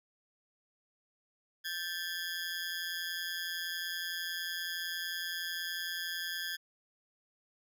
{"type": "ring-modulated tone", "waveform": "20% pulse", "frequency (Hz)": 1663, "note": "G#6", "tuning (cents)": 2, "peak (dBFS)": -28, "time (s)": [1.64, 6.57], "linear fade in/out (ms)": 20, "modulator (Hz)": 85.4, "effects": []}